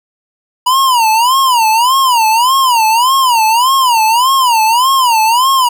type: tone with vibrato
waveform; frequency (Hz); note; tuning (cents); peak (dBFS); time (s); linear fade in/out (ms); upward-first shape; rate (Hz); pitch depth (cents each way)
square; 971; B5; -30; -8; 0.66-5.69; 10; sine; 1.7; 190
effects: none